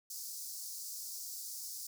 pink high-pass noise, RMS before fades -44 dBFS, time 0.1-1.87 s, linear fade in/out 5 ms, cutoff 4800 Hz, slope 48 dB/octave, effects none

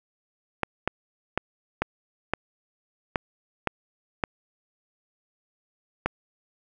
clicks, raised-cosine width 0.5 ms, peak -8 dBFS, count 9, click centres 0.633 / 0.876 / 1.376 / 1.82 / 2.336 / 3.158 / 3.673 / 4.238 / 6.06 s, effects none

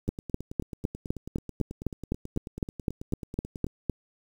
two click trains, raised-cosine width 3 ms, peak -13 / -24 dBFS, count 16 / 34, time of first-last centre 0.09-3.897 / 0.08-3.667 s, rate 3.94 / 9.2 Hz, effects 8-bit

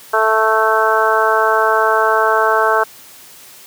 harmonic tone, 220 Hz, A3, in tune, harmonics 2 / 3 / 4 / 5 / 6 / 7, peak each -18 / -18 / -18 / -18 / -18 / -18 dBFS, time 0.13-2.84 s, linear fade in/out 10 ms, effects white hiss -40 dBFS RMS until 3.66 s + high-pass 100 Hz 12 dB/octave

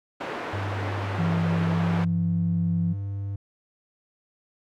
pink band-pass noise, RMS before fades -33 dBFS, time 0.2-2.05 s, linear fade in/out 10 ms, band 310 to 1800 Hz, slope 12 dB/octave
triangle tone, 99.5 Hz, G2, 26 cents sharp, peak -26 dBFS, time 0.53-3.36 s, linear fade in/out 5 ms
sine tone with pitch glide, 167.6 to 170.33 Hz, E3 to F3, +29 to -43 cents, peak -22 dBFS, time 1.18-2.94 s, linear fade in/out 20 ms, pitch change +28 cents, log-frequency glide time 1.77-1.92 s
effects none

